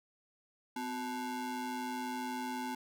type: ring-modulated tone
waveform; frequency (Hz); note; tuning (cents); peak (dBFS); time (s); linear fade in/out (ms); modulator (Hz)
square; 310; D#4; -6; -34; 0.76-2.75; 5; 564
effects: none